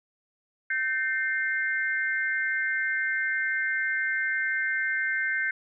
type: tone cluster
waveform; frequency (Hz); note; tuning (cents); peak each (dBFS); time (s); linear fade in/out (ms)
sine; 1552 / 1803 / 2106; G6 / A6 / C7; -18 / +42 / +11; -27 / -32 / -30; 0.7-5.51; 5
effects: none